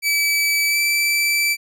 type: tone with pitch glide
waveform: sawtooth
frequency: 2300 to 2325 Hz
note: D7 to D7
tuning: -37 to -18 cents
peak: -13 dBFS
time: 0.02-1.57 s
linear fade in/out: 50 ms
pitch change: +19 cents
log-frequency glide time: 0.68-0.78 s
effects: none